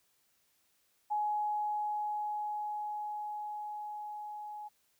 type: tone with level ramp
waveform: sine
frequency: 840 Hz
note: G#5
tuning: 19 cents sharp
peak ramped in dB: -29 to -41 dBFS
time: 1.1-4.69 s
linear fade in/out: 20 ms
effects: white hiss -73 dBFS RMS until 4.99 s